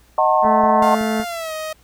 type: chord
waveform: sine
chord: D# diminished seventh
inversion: none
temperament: just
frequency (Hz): 622.3 / 746.7 / 896 / 1075.3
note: D#5 / F#5 / A5 / C6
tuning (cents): 0 / +16 / +31 / +47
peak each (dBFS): -18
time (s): 0.18-0.95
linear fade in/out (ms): 2
type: harmonic tone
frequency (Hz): 218.6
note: A3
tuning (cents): -11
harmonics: 1 / 2 / 3 / 4 / 5 / 6 / 7 / 8 / 9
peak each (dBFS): -20 / -25 / -27 / -32 / -36 / -34 / -36 / -37 / -40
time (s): 0.42-1.25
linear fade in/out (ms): 50
type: click train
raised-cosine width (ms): 3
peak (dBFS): -21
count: 5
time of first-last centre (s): 0.45-1.199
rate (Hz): 5.34
type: tone with pitch glide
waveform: sawtooth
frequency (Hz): 704 to 627.2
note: F5 to D#5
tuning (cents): +14 to +14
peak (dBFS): -21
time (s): 0.82-1.73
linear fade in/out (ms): 5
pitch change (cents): -200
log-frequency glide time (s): 1.24-1.53
effects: added 59 Hz sine -55 dBFS peak until 1.83 s + pink hiss -55 dBFS RMS until 1.83 s